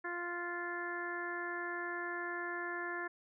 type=harmonic tone; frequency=348.8 Hz; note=F4; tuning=2 cents flat; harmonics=1 / 2 / 3 / 4 / 5 / 6; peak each=-43 / -47 / -45 / -45 / -41 / -53 dBFS; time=0.04-3.08 s; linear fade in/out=10 ms; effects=none